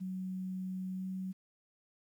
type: tone with pitch glide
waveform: sine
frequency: 186.4 to 187.91 Hz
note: F#3 to F#3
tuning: +13 to +27 cents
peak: -36 dBFS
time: 0-1.33 s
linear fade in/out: 20 ms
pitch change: +14 cents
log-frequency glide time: 0.94-1.04 s
effects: 11-bit